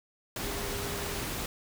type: tone in noise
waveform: sine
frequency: 403.9 Hz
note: G#4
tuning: 48 cents flat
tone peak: -40 dBFS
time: 0.43-1.21 s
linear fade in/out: 2 ms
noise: pink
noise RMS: -35 dBFS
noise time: 0.36-1.46 s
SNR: -8 dB
effects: none